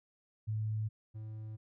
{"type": "tone pair in turn", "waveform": ["sine", "triangle"], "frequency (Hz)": [108.3, 108.89], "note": ["A2", "A2"], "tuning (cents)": [-27, -18], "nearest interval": "unison", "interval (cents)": 9, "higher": "second", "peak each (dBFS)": [-32, -39], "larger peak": "first", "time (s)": [[0.47, 0.89], [1.14, 1.57]], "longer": "second", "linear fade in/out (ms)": 20, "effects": []}